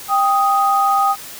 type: tone pair together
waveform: sine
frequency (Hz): 791 / 1247.3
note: G5 / D#6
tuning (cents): +15 / +4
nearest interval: minor sixth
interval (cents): 789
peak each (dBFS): -15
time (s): 0.08-1.16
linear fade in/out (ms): 50
effects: white hiss -34 dBFS RMS until 1.39 s